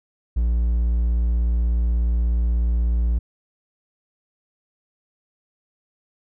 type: tone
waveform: triangle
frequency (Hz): 58.27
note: A#1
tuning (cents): 0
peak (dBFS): -15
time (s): 0.36-3.19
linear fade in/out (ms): 10
effects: none